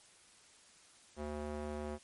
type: tone with band-pass filter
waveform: square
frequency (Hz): 74.5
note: D2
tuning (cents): +25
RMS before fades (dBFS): -41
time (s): 1.16-1.99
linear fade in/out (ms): 50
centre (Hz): 510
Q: 0.85
effects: white hiss -62 dBFS RMS until 2.03 s + MP3 48 kbps

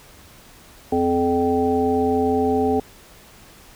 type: harmonic tone with a mistuned harmonic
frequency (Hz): 86.1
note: F2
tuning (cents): -24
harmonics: 1 / 3 / 5 / 7 / 9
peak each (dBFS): -31 / -21 / -20 / -32 / -23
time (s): 0.92-2.8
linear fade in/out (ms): 5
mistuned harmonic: 1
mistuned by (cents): -30
effects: pink hiss -47 dBFS RMS until 3.75 s

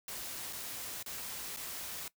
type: noise with dropouts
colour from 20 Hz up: white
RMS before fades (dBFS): -42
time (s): 0.08-2.08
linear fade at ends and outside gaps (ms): 2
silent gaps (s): 0.527-0.531 / 1.028-1.061 / 1.564-1.57
effects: noise-tail reverb RT60 0.1 s tail -19 dB re dry

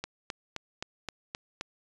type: click train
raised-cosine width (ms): 0.2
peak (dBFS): -17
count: 7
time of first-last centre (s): 0.04-1.611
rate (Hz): 3.82
effects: resampled to 22050 Hz

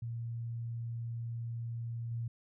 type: tone with level steps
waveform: sine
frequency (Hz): 116.6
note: A#2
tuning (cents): +1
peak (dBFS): -36 / -34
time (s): 0.02-2.28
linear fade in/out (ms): 5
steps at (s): 2.11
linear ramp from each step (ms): 5
effects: none

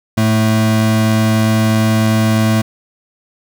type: tone pair together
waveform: square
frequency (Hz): 109.26 / 220.1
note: A2 / A3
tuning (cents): -12 / +1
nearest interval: octave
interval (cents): 1213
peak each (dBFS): -14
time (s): 0.17-2.62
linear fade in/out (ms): 10
effects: none

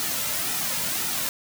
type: noise with flanger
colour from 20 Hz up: white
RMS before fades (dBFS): -27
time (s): 0-1.29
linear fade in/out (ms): 0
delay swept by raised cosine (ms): 1.8 to 2.71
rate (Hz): 1.9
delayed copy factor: -0.6
effects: none

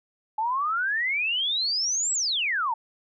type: exponential two-way sweep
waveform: sine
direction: up then down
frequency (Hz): 848 to 7902 to 863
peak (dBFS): -23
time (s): 0.38-2.74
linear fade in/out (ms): 5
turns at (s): 2.13
effects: none

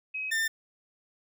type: tone pair in turn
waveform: sine / 40% pulse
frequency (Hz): 2541 / 1796.8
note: D#7 / A6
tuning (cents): +36 / +36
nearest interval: tritone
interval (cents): 600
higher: first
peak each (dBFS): -31 / -25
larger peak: second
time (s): 0.14-0.31 / 0.31-0.48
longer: neither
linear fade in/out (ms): 10
effects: none

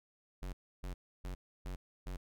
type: tone bursts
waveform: square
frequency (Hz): 45.98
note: F#1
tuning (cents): -10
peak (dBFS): -40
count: 5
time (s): 0.42-2.17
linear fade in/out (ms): 10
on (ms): 110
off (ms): 300
effects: none

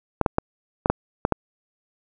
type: clicks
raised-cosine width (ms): 1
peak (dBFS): -4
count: 7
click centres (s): 0.213 / 0.262 / 0.384 / 0.859 / 0.9 / 1.251 / 1.323
effects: none

